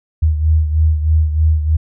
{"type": "beating tone pair", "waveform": "sine", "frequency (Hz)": [77.78, 80.98], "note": ["D#2", "E2"], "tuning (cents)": [0, -30], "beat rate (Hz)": 3.2, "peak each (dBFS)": [-11, -18], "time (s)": [0.22, 1.77], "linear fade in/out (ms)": 10, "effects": []}